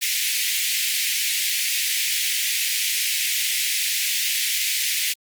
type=high-pass noise; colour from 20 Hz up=pink; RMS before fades=-23 dBFS; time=0.01-5.14 s; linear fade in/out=20 ms; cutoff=2000 Hz; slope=48 dB/octave; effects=Opus 48 kbps